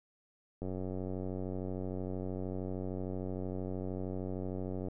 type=click train; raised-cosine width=2 ms; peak=-26 dBFS; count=398; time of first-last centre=0.62-4.884 s; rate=93.1 Hz; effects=none